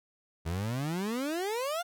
30% pulse exponential sweep, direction up, 77.78 to 722 Hz, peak -28 dBFS, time 0.45-1.83 s, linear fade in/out 20 ms, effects none

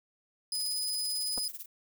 30% pulse tone, 5000 Hz, D#8, 8 cents sharp, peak -28 dBFS, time 0.52-1.48 s, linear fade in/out 2 ms
violet noise with tremolo, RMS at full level -40 dBFS, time 0.54-1.66 s, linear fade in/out 10 ms, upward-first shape sine, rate 18 Hz, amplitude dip 85%
clicks, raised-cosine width 1 ms, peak -27 dBFS, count 2, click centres 1.377 / 1.381 s
effects none

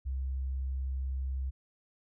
sine tone, 66 Hz, C2, 16 cents sharp, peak -31 dBFS, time 0.05-1.51 s, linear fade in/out 20 ms, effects none

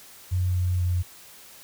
sine tone with pitch steps, 91 / 90.06 / 89.13 Hz, F#2 / F#2 / F2, -28 / -46 / +36 cents, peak -21 dBFS, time 0.31-1.03 s, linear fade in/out 20 ms, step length 240 ms, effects white hiss -48 dBFS RMS until 1.63 s

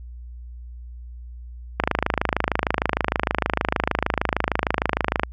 click train, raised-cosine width 0.5 ms, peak -3 dBFS, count 92, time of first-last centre 1.8-5.234 s, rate 26.5 Hz, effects added 60 Hz sine -35 dBFS peak until 5.32 s

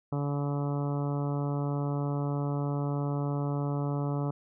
harmonic tone, 143.2 Hz, D3, 43 cents flat, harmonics 1 / 2 / 3 / 4 / 5 / 6 / 7 / 8 / 9, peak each -29 / -35 / -39 / -41 / -43 / -45 / -46 / -47 / -48 dBFS, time 0.12-4.31 s, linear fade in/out 5 ms, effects none

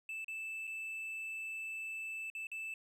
triangle tone with dropouts, 2637 Hz, E7, in tune, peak -38 dBFS, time 0.09-2.74 s, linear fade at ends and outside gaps 2 ms, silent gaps 0.245-0.281 / 0.671-0.675 / 2.301-2.35 / 2.47-2.516 s, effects none

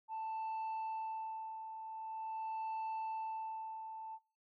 sine tone with tremolo, 884 Hz, A5, 8 cents sharp, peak -35 dBFS, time 0.08-4.19 s, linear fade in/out 50 ms, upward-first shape sine, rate 0.45 Hz, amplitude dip 65%, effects noise-tail reverb RT60 0.3 s tail -17 dB re dry + tanh soft clip ceiling -37 dBFS

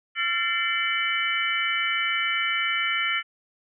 sine tone cluster, 1364 / 1778 / 2082 / 2291 / 2986 Hz, F6 / A6 / C7 / D7 / F#7, -41 / +18 / -9 / -44 / +15 cents, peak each -29 dBFS, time 0.15-3.23 s, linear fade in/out 50 ms, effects none

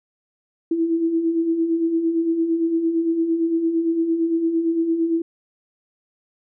sine beating tone pair, 322.9 / 331.7 Hz, E4 / E4, -36 / +11 cents, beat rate 8.8 Hz, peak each -27 / -18 dBFS, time 0.71-5.22 s, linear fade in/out 5 ms, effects none

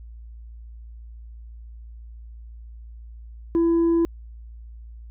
triangle tone with tanh clipping, 334.8 Hz, E4, 27 cents sharp, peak -17 dBFS, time 3.55-4.05 s, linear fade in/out 0 ms, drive 7 dB, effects added 57 Hz sine -38 dBFS peak until 5.1 s

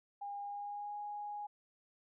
sine tone with pitch glide, 810 to 827.5 Hz, G#5 to G#5, -43 to -6 cents, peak -40 dBFS, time 0.21-1.47 s, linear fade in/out 10 ms, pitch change +37 cents, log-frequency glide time 0.41-0.97 s, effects none

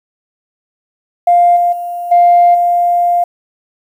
sine tone with level steps, 700 Hz, F5, 4 cents sharp, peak -4 / -8 / -18 / -3 / -8 dBFS, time 1.27-3.24 s, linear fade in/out 5 ms, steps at 1.56 / 1.72 / 2.11 / 2.54 s, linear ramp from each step 10 ms, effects tanh soft clip ceiling 0 dBFS + 7-bit

